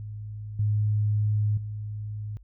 sine tone with level steps, 105.3 Hz, G#2, 24 cents sharp, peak -34 / -21 / -31 dBFS, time 0-2.37 s, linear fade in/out 0 ms, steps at 0.59 / 1.57 s, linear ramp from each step 5 ms, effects added 50 Hz sine -49 dBFS peak until 2.43 s

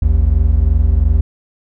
triangle tone pair together, 55.3 / 78.2 Hz, A1 / D#2, +9 / +9 cents, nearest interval tritone, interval 600 cents, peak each -10 dBFS, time 0.02-1.21 s, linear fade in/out 5 ms, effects none

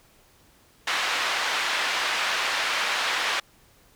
pink band-pass noise, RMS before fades -26 dBFS, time 0.87-3.4 s, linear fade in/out 5 ms, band 1100 to 3800 Hz, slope 12 dB/octave, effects pink hiss -58 dBFS RMS until 3.95 s

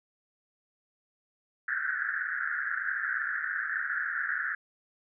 white band-pass noise, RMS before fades -32 dBFS, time 1.68-4.55 s, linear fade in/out 5 ms, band 1400 to 1800 Hz, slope 96 dB/octave, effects none

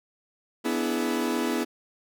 40% pulse chord, E dominant seventh, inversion second, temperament equal with one note detuned, 246.9 / 293.7 / 329.6 / 420.4 Hz, B3 / D4 / E4 / G#4, 0 / 0 / 0 / +21 cents, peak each -28 / -32 / -29 / -31 dBFS, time 0.64-1.65 s, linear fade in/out 20 ms, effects none

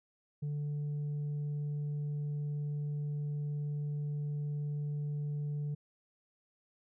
sine tone with tanh clipping, 146.83 Hz, D3, in tune, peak -34 dBFS, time 0.42-5.75 s, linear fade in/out 10 ms, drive 2 dB, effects none

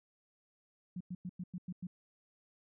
sine tone bursts, 180 Hz, F#3, 47 cents flat, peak -38 dBFS, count 7, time 0.96-1.87 s, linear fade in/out 5 ms, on 46 ms, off 98 ms, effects none

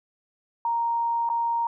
sine tone with dropouts, 932.3 Hz, A#5, in tune, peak -22 dBFS, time 0.65-1.67 s, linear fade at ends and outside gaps 2 ms, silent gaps 1.291-1.299 s, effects none

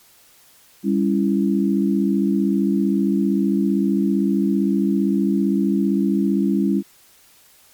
sine chord, C# diminished, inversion second, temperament just, 199.57 / 277.2 / 332.6 Hz, G3 / C#4 / E4, +31 / 0 / +16 cents, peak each -18 / -21 / -22 dBFS, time 0.83-6.83 s, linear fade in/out 50 ms, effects white hiss -52 dBFS RMS until 7.73 s + MP3 96 kbps

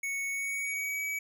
square tone with pitch glide, 2217 to 2279 Hz, C#7 to C#7, 0 to +47 cents, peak -32 dBFS, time 0.03-1.19 s, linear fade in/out 5 ms, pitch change +47 cents, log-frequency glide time 0.3-1.04 s, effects none

